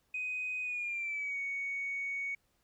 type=tone with pitch glide; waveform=sine; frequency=2503 to 2230 Hz; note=D#7 to C#7; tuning=+10 to +10 cents; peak=-33 dBFS; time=0.14-2.35 s; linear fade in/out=5 ms; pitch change=-200 cents; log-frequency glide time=0.62-1.39 s; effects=tanh soft clip ceiling -29 dBFS + pink hiss -75 dBFS RMS until 2.63 s